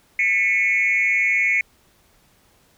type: tone with frequency modulation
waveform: sine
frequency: 2200 Hz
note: C#7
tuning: 14 cents flat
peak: -15 dBFS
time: 0.19-1.61 s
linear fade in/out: 2 ms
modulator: 204 Hz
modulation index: 0.89
effects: tanh soft clip ceiling -11 dBFS + pink hiss -58 dBFS RMS until 2.77 s